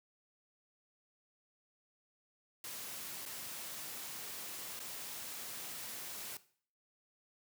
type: noise with dropouts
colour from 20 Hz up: white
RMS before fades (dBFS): -45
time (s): 2.64-6.37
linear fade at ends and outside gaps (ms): 2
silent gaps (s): 3.254-3.26 / 4.793-4.801
effects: noise-tail reverb RT60 0.5 s tail -17 dB re dry + high-pass 100 Hz 12 dB/octave